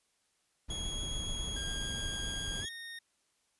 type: noise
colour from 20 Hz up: brown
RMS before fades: -40 dBFS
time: 0.68-2.66 s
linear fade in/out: 20 ms
type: tone with vibrato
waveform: sawtooth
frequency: 3321 Hz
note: G#7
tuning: 1 cent flat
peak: -35 dBFS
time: 0.7-2.69 s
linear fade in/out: 5 ms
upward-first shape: triangle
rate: 7.1 Hz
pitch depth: 9 cents each way
type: tone with pitch glide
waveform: 25% pulse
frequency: 1608 to 1847.1 Hz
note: G6 to A#6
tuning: +44 to -16 cents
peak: -39 dBFS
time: 1.56-2.99 s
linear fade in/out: 5 ms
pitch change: +240 cents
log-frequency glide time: 2.6-2.67 s
effects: white hiss -75 dBFS RMS until 3.59 s + resampled to 24000 Hz